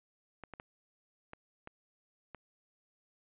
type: clicks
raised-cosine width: 0.5 ms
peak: -30 dBFS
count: 6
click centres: 0.437 / 0.537 / 0.599 / 1.334 / 1.674 / 2.347 s
effects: resampled to 8000 Hz